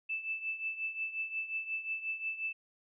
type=tone with tremolo; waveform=sine; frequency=2637 Hz; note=E7; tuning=in tune; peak=-31 dBFS; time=0.09-2.53 s; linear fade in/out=10 ms; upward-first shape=triangle; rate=5.6 Hz; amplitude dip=80%; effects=none